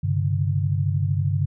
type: chord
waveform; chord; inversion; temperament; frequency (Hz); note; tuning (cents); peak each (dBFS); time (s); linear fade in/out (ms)
sine; G suspended fourth; none; equal with one note detuned; 98 / 133.95 / 146.83; G2 / C3 / D3; 0 / +41 / 0; -22 / -26 / -24; 0.03-1.46; 10
effects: none